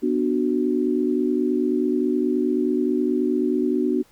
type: chord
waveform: sine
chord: B minor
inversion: none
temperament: just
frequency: 246.9 / 296.3 / 370.4 Hz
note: B3 / D4 / F#4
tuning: 0 / +15 / +2 cents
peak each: -23 dBFS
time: 0.02-4.03 s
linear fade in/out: 20 ms
effects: pink hiss -57 dBFS RMS until 4.11 s